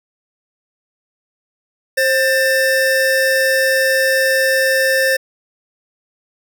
square tone pair together, 530 / 1788.9 Hz, C5 / A6, +22 / +28 cents, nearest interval octave + major sixth, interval 2106 cents, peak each -16 dBFS, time 1.97-5.17 s, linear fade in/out 10 ms, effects none

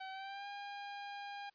sawtooth tone with pitch glide, 763 to 808.4 Hz, G5 to G#5, -47 to -47 cents, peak -40 dBFS, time 0-1.5 s, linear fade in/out 10 ms, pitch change +100 cents, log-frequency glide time 0.11-0.47 s, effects white hiss -75 dBFS RMS until 1.54 s + resampled to 11025 Hz

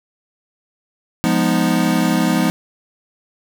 square chord, F half-diminished seventh, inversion none, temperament equal with one note detuned, 174.61 / 206.5 / 246.9 / 311.1 Hz, F3 / Ab3 / Cb4 / Eb4, 0 / -10 / 0 / 0 cents, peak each -20 / -21 / -20 / -21 dBFS, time 1.24-2.5 s, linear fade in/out 0 ms, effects none

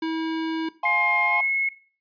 square tone, 322.7 Hz, E4, 37 cents flat, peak -25 dBFS, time 0.02-0.69 s, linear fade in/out 5 ms
triangle chord, F minor, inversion none, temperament just, 698.5 / 838.1 / 1047.7 Hz, F5 / Ab5 / C6, 0 / +16 / +2 cents, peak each -27 / -25 / -26 dBFS, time 0.83-1.41 s, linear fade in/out 5 ms
sine tone with pitch glide, 2129 to 2178 Hz, C7 to C#7, +30 to -31 cents, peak -20 dBFS, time 0.85-1.69 s, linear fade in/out 5 ms, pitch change +39 cents, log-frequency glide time 1.25-1.44 s
effects noise-tail reverb RT60 0.4 s tail -18 dB re dry + resampled to 11025 Hz

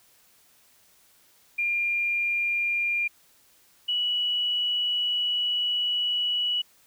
sine tone pair in turn, 2400 / 2939 Hz, D7 / F#7, +37 / -12 cents, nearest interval major third, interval 351 cents, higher second, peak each -23 dBFS, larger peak neither, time 1.58-3.08 / 3.88-6.62 s, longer second, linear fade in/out 10 ms, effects white hiss -60 dBFS RMS until 6.86 s

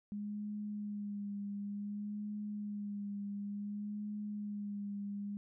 sine tone with vibrato, 205.4 Hz, G#3, 19 cents flat, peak -38 dBFS, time 0.12-5.37 s, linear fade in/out 0 ms, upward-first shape sine, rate 0.56 Hz, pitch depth 29 cents each way, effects none

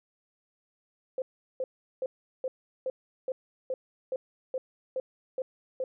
sine tone bursts, 519 Hz, C5, 14 cents flat, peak -28 dBFS, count 12, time 1.18-5.84 s, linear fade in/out 2 ms, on 40 ms, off 380 ms, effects none

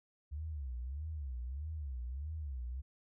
sine tone with vibrato, 69.3 Hz, C#2, in tune, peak -38 dBFS, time 0.31-2.82 s, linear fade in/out 20 ms, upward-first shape sine, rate 1.6 Hz, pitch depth 240 cents each way, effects none

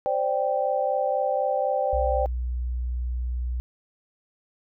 sine chord, C suspended second, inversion none, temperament equal, 523.3 / 587.3 / 784 Hz, C5 / D5 / G5, 0 / 0 / 0 cents, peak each -26 dBFS, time 0.06-2.26 s, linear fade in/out 0 ms
sine tone, 61.2 Hz, B1, 15 cents flat, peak -25 dBFS, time 1.93-3.6 s, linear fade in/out 0 ms
effects none

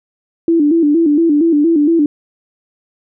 sine tone with vibrato, 312.7 Hz, D#4, 9 cents sharp, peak -8 dBFS, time 0.48-2.06 s, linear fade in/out 2 ms, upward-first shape square, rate 4.3 Hz, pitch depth 110 cents each way, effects none

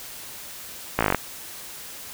slowing click train, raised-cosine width 0.5 ms, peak -4 dBFS, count 9, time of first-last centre 0.99-1.147 s, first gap 17 ms, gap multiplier 1.04, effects white hiss -39 dBFS RMS until 2.13 s

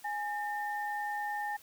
sine tone pair together, 830.6 / 1807.4 Hz, G#5 / A6, 0 / +46 cents, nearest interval octave + minor second, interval 1346 cents, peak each -34 / -38 dBFS, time 0.04-1.57 s, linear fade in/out 10 ms, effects white hiss -57 dBFS RMS until 1.62 s

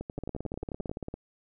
two click trains, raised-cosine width 2 ms, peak -23 / -22 dBFS, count 11 / 18, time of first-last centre 0.01-0.895 / 0.18-1.14 s, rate 11.3 / 17.7 Hz, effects none

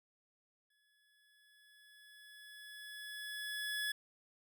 25% pulse tone with exponential growth, 1700 Hz, G#6, 40 cents sharp, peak -31 dBFS, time 0.7-3.92 s, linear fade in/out 5 ms, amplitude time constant 700 ms, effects none

